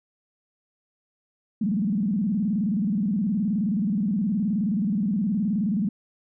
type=tone with vibrato; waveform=sine; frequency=203.2 Hz; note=G#3; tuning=38 cents flat; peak=-21 dBFS; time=1.61-5.89 s; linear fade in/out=5 ms; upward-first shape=square; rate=19 Hz; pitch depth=170 cents each way; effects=none